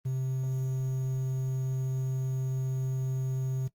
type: tone with quantisation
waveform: triangle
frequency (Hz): 130.81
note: C3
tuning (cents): 0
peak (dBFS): -26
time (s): 0.05-3.68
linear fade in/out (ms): 10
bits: 9
effects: noise-tail reverb RT60 0.1 s tail -18 dB re dry + Opus 24 kbps